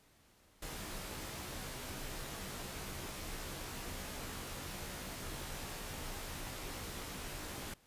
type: noise with comb filter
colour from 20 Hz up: pink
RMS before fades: -44 dBFS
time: 0.62-7.74 s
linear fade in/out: 5 ms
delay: 18 ms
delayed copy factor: -0.65
effects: pink hiss -67 dBFS RMS until 7.86 s + resampled to 32000 Hz